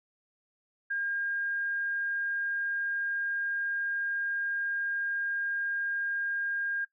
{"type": "tone", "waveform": "sine", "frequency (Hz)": 1613, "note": "G6", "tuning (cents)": 49, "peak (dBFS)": -29, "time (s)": [0.9, 6.85], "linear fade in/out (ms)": 10, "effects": ["noise-tail reverb RT60 0.1 s tail -17 dB re dry"]}